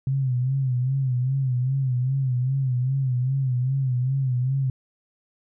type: tone with vibrato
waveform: sine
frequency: 130 Hz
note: C3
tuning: 11 cents flat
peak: -20 dBFS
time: 0.07-4.7 s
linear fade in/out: 2 ms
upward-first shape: sine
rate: 2.5 Hz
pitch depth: 91 cents each way
effects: none